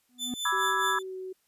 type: tone with exponential growth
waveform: triangle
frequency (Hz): 246.9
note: B3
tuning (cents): 0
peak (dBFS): -26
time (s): 0.09-0.34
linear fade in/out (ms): 2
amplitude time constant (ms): 54
type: tone with tremolo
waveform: sawtooth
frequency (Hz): 3520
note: A7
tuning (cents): 0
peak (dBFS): -27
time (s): 0.18-1.03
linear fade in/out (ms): 50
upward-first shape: sine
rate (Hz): 4.7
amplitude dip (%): 70
type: chord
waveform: sine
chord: E dominant seventh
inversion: second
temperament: equal with one note detuned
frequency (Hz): 987.8 / 1174.7 / 1318.5 / 1668.9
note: B5 / D6 / E6 / G#6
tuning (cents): 0 / 0 / 0 / +8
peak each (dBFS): -30 / -33 / -30 / -29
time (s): 0.45-0.99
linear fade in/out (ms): 5
type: tone with pitch glide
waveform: sine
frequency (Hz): 381.4 to 374.2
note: G4 to F#4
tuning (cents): -47 to +20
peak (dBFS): -35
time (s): 0.52-1.33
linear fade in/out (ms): 10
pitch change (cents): -33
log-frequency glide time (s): 0.94-1.16
effects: white hiss -71 dBFS RMS until 1.47 s + resampled to 32000 Hz